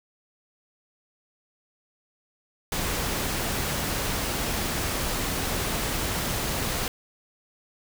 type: noise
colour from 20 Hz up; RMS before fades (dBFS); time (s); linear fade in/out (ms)
pink; -28; 2.72-6.88; 2
effects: none